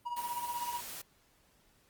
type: tone with tremolo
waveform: triangle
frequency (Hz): 960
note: B5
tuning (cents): -49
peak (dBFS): -30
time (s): 0.05-0.81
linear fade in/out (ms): 20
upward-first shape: triangle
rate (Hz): 16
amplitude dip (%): 75
type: noise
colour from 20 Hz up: white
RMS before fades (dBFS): -44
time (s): 0.16-1.02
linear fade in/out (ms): 10
effects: pink hiss -68 dBFS RMS until 1.89 s + Opus 32 kbps